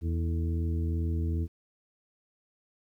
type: harmonic tone with a mistuned harmonic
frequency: 82.41 Hz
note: E2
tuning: in tune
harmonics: 1 / 2 / 3 / 4 / 5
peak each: -27 / -38 / -39 / -39 / -46 dBFS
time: 0.01-1.48 s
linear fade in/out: 50 ms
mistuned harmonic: 5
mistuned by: +99 cents
effects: 11-bit